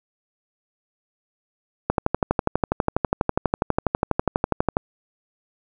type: click train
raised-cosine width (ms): 1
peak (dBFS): -4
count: 36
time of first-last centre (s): 1.9-4.769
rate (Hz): 12.2
effects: none